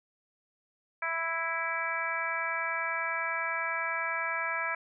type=harmonic tone; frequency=330 Hz; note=E4; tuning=2 cents sharp; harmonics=2 / 3 / 4 / 5 / 6 / 7; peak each=-40 / -37 / -36 / -35 / -39 / -35 dBFS; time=1.02-4.75 s; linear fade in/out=5 ms; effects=none